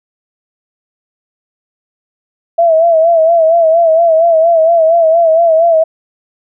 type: tone with vibrato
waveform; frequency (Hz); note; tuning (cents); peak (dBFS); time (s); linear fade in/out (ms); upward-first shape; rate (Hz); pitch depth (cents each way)
sine; 659.3; E5; 0; -5; 2.58-5.84; 10; sine; 4.3; 66
effects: none